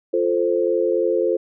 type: chord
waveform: sine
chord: F major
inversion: none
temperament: equal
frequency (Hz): 349.2 / 440 / 523.3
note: F4 / A4 / C5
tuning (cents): 0 / 0 / 0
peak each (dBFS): -21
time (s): 0.13-1.37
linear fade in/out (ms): 10
effects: none